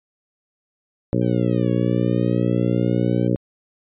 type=harmonic tone; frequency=60 Hz; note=B1; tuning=49 cents flat; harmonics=2 / 3 / 4 / 5 / 6 / 7 / 8 / 9; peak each=-22 / -23 / -25 / -24 / -27 / -28 / -30 / -29 dBFS; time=1.13-3.36 s; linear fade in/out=0 ms
type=exponential two-way sweep; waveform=5% pulse; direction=down then up; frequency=796 to 554.4 to 778 Hz; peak=-30 dBFS; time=1.21-3.28 s; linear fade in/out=10 ms; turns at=1.71 s
effects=resampled to 8000 Hz